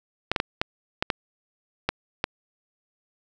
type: clicks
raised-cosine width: 0.3 ms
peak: -6 dBFS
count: 8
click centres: 0.316 / 0.362 / 0.401 / 0.615 / 1.025 / 1.102 / 1.89 / 2.241 s
effects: none